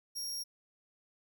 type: tone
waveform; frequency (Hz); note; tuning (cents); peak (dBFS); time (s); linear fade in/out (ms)
sawtooth; 5588; F8; 0; -34; 0.15-0.44; 20
effects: none